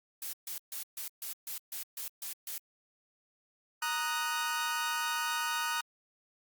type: noise bursts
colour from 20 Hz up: blue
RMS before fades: -39 dBFS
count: 10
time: 0.22-2.58 s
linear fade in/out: 2 ms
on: 110 ms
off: 140 ms
type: chord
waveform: sawtooth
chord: D# minor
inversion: second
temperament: equal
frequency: 932.3 / 1244.5 / 1480 Hz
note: A#5 / D#6 / F#6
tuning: 0 / 0 / 0 cents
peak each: -32 dBFS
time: 3.82-5.81 s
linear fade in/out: 5 ms
effects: Opus 48 kbps